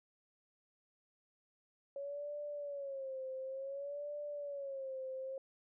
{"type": "tone with vibrato", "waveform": "sine", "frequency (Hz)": 554.4, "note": "C#5", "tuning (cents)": 0, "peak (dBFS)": -40, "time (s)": [1.96, 5.38], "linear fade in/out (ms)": 2, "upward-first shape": "sine", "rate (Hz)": 0.56, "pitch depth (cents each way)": 100, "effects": []}